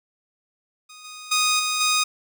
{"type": "tone with level steps", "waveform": "10% pulse", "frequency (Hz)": 1243, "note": "D#6", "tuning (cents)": -2, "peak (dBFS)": [-34, -29, -10, -14, -10], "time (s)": [0.89, 2.04], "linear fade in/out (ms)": 10, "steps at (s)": [1.04, 1.31, 1.59, 1.8], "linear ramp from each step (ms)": 10, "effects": []}